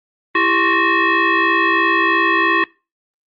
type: tone with frequency modulation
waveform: sine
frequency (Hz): 397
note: G4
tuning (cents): +22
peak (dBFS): -12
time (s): 0.35-2.64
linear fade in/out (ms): 2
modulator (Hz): 731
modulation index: 2.9
effects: noise-tail reverb RT60 0.3 s tail -24 dB re dry + Opus 32 kbps